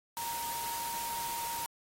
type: tone in noise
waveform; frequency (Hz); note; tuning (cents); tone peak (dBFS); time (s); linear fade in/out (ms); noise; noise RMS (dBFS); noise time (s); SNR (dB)
sine; 932.3; A#5; 0; -36; 0.17-1.66; 0; white; -40; 0.17-1.66; +1
effects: AAC 48 kbps

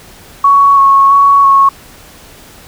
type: tone with vibrato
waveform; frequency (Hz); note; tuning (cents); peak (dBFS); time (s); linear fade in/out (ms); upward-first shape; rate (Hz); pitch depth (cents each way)
sine; 1108.7; C#6; 0; -3; 0.44-1.69; 5; square; 1.5; 14
effects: pink hiss -37 dBFS RMS until 2.67 s

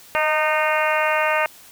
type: harmonic tone with a mistuned harmonic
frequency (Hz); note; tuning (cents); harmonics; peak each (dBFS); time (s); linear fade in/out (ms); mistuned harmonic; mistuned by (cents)
306.7; D#4; -25; 2 / 3 / 4 / 5 / 6 / 7 / 8 / 9; -22 / -24 / -25 / -26 / -27 / -27 / -28 / -29; 0.15-1.46; 0; 2; +22
effects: white hiss -46 dBFS RMS until 1.71 s

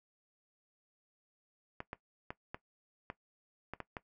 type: clicks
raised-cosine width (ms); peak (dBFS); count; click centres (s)
0.5; -25; 8; 1.804 / 1.931 / 2.305 / 2.545 / 3.101 / 3.736 / 3.803 / 3.968
effects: noise-tail reverb RT60 0.1 s tail -17 dB re dry

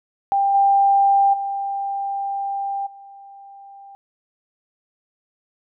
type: tone with level steps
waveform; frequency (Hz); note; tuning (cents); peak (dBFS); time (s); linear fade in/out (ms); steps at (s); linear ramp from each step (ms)
sine; 793; G5; +20; -15 / -12 / -22 / -39; 0.32-3.95; 0; 0.54 / 1.33 / 2.86; 10
effects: none

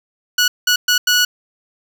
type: tone bursts at uneven times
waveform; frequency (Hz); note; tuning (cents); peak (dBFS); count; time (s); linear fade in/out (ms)
15% pulse; 1467; F#6; -15; -5; 4; 0.38-0.48 / 0.67-0.76 / 0.88-0.98 / 1.07-1.25; 5
effects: none

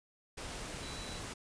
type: tone in noise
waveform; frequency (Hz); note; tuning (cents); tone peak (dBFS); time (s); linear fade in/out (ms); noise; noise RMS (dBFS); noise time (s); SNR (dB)
sine; 3951; B7; 0; -49; 0.82-1.19; 10; pink; -43; 0.37-1.34; -9
effects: resampled to 22050 Hz

